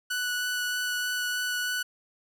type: tone with vibrato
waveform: sawtooth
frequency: 1480 Hz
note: F#6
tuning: in tune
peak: -24 dBFS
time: 0.1-1.83 s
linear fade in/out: 10 ms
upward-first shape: sine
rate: 3.2 Hz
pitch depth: 8 cents each way
effects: none